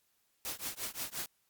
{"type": "noise with tremolo", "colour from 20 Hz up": "white", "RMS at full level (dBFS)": -36, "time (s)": [0.45, 1.26], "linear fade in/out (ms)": 0, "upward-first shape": "triangle", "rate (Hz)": 5.7, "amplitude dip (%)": 100, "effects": ["white hiss -75 dBFS RMS until 1.49 s", "Opus 48 kbps"]}